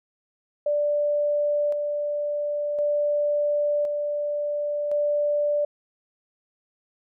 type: tone with tremolo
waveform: sine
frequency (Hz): 587.3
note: D5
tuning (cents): 0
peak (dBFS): -20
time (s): 0.66-5.65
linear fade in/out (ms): 5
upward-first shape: square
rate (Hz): 0.47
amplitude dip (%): 35
effects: none